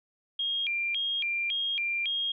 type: tone with vibrato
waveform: sine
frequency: 2782 Hz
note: F7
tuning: 7 cents flat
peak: -27 dBFS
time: 0.39-2.32 s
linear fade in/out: 5 ms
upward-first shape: square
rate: 1.8 Hz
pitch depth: 270 cents each way
effects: none